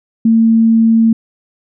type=tone; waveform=sine; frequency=225.9 Hz; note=A3; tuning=46 cents sharp; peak=-6 dBFS; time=0.25-1.13 s; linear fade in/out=5 ms; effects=none